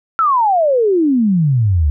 sine exponential sweep, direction down, 1364 to 69.8 Hz, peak -10 dBFS, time 0.19-1.9 s, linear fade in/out 0 ms, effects none

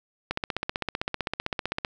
click train, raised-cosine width 0.3 ms, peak -11 dBFS, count 25, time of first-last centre 0.31-1.848 s, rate 15.6 Hz, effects none

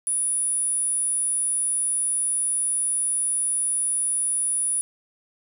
sine tone, 9820 Hz, D#9, 24 cents flat, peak -21 dBFS, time 0.07-4.81 s, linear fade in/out 0 ms, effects 8-bit

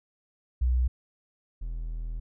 sine / triangle tone pair in turn, 62.1 / 40.81 Hz, B1 / E1, +10 / -17 cents, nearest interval perfect fifth, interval 727 cents, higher first, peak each -21 / -29 dBFS, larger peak first, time 0.61-0.88 / 1.61-2.2 s, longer second, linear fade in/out 10 ms, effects none

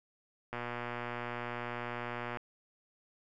click train, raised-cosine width 0.5 ms, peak -23 dBFS, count 222, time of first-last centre 0.53-2.372 s, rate 120 Hz, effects none

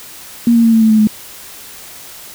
sine tone with pitch steps, 234.9 / 231.3 / 227.7 / 224.2 / 220.7 / 217.3 / 213.9 Hz, A#3 / A#3 / A#3 / A3 / A3 / A3 / A3, +13 / -13 / -40 / +33 / +5 / -21 / -49 cents, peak -6 dBFS, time 0.47-1.072 s, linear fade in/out 2 ms, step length 86 ms, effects white hiss -34 dBFS RMS until 2.34 s

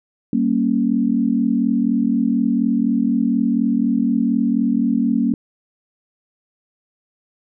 sine chord, G diminished, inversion none, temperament equal with one note detuned, 194.19 / 233.1 / 277.2 Hz, G3 / Bb3 / Db4, -16 / 0 / 0 cents, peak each -22 / -17 / -20 dBFS, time 0.33-5.34 s, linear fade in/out 2 ms, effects none

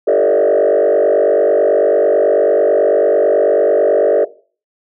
sine tone with frequency modulation, 515 Hz, C5, 28 cents flat, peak -7 dBFS, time 0.07-4.25 s, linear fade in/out 10 ms, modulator 49.1 Hz, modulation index 2.6, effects noise-tail reverb RT60 0.4 s tail -19 dB re dry + tanh soft clip ceiling -6 dBFS

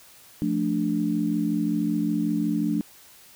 sine chord, D minor, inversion first, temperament equal, 174.61 / 220 / 293.7 Hz, F3 / A3 / D4, 0 / 0 / 0 cents, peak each -28 / -26 / -25 dBFS, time 0.42-2.81 s, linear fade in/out 0 ms, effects white hiss -51 dBFS RMS until 3.35 s

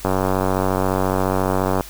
click train, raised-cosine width 1 ms, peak -5 dBFS, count 167, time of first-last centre 0.05-1.808 s, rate 94.4 Hz, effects added 50 Hz sine -40 dBFS peak until 1.89 s + white hiss -39 dBFS RMS until 1.89 s

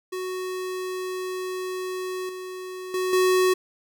square tone with level steps, 370 Hz, F#4, in tune, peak -29 / -34 / -24 / -18 dBFS, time 0.12-3.54 s, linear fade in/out 10 ms, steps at 2.29 / 2.94 / 3.13 s, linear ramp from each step 2 ms, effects none

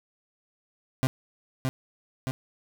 30% pulse tone with echo, 130.81 Hz, C3, in tune, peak -19 dBFS, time 1.03-1.07 s, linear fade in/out 0 ms, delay 620 ms, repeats 2, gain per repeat -3 dB, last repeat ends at 2.31 s, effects none

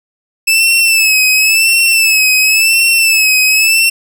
sawtooth tone with vibrato, 2619 Hz, E7, 12 cents flat, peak -4 dBFS, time 0.47-3.9 s, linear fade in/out 10 ms, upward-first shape sine, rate 0.94 Hz, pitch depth 63 cents each way, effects none

